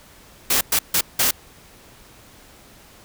white noise bursts at uneven times, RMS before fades -18 dBFS, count 4, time 0.5-0.61 / 0.72-0.79 / 0.94-1.01 / 1.19-1.31 s, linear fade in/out 5 ms, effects pink hiss -48 dBFS RMS until 3.04 s

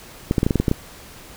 clicks, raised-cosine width 3 ms, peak -4 dBFS, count 9, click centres 0.311 / 0.382 / 0.431 / 0.465 / 0.508 / 0.557 / 0.6 / 0.682 / 0.714 s, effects pink hiss -42 dBFS RMS until 1.36 s

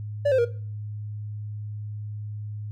triangle tone with pitch steps, 576 / 522.1 / 473.3 Hz, D5 / C5 / A#4, -34 / -4 / +26 cents, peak -16 dBFS, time 0.25-0.451 s, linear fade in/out 10 ms, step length 67 ms, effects noise-tail reverb RT60 0.4 s tail -18 dB re dry + added 105 Hz sine -31 dBFS peak until 2.71 s

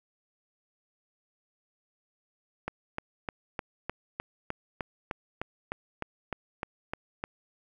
click train, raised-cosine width 0.5 ms, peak -17 dBFS, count 16, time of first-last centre 2.68-7.239 s, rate 3.29 Hz, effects 9-bit

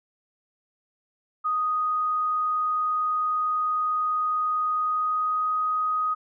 sine tone with pitch glide, 1244.5 to 1251.7 Hz, D#6 to D#6, 0 to +10 cents, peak -22 dBFS, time 1.44-6.15 s, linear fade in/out 20 ms, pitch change +10 cents, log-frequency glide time 4.76-5.51 s, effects none

